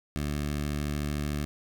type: tone with notch filter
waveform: 15% pulse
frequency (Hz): 73.42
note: D2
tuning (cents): 0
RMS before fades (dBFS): -31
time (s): 0.16-1.45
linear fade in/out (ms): 0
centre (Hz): 840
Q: 1.6
effects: none